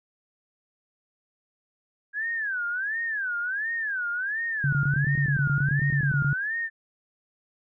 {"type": "tone with vibrato", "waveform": "sine", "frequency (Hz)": 1616, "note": "G#6", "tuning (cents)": -48, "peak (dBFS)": -26, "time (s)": [2.13, 6.7], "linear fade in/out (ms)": 50, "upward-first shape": "sine", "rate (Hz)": 1.4, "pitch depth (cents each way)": 240}
{"type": "tone bursts", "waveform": "sine", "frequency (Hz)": 140.8, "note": "C#3", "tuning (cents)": 27, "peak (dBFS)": -21, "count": 16, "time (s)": [4.64, 6.331], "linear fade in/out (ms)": 2, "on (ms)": 86, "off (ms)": 21}
{"effects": []}